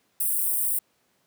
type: high-pass noise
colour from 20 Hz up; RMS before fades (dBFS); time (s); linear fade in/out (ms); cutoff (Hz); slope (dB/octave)
white; -25; 0.2-0.79; 5; 8300; 96
effects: pink hiss -68 dBFS RMS until 1.26 s + high-pass 150 Hz 12 dB/octave